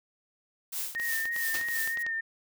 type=noise with tremolo; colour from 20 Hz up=blue; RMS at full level=-32 dBFS; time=0.72-2.03 s; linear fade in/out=10 ms; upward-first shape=triangle; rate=3 Hz; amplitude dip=100%
type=clicks; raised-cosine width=0.2 ms; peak=-22 dBFS; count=10; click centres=0.95 / 0.999 / 1.255 / 1.363 / 1.554 / 1.613 / 1.686 / 1.875 / 1.973 / 2.065 s
type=tone with vibrato; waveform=sine; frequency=1840 Hz; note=A#6; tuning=23 cents flat; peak=-29 dBFS; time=0.95-2.21 s; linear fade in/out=10 ms; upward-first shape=sine; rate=3.1 Hz; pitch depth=36 cents each way
type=noise with exponential decay; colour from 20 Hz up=white; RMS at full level=-31 dBFS; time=1.54-1.79 s; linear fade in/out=1 ms; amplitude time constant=53 ms
effects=none